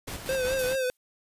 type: noise with tremolo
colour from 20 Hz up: pink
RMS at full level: -36 dBFS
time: 0.07-0.76 s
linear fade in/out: 10 ms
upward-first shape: square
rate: 5.3 Hz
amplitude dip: 45%
type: tone with vibrato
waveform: square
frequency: 518 Hz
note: C5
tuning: 17 cents flat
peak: -26 dBFS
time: 0.29-0.9 s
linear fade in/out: 0 ms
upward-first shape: triangle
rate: 4.8 Hz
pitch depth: 68 cents each way
type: noise with exponential decay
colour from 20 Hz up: blue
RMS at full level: -33 dBFS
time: 0.59-0.97 s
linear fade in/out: 0 ms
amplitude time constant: 81 ms
effects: resampled to 32000 Hz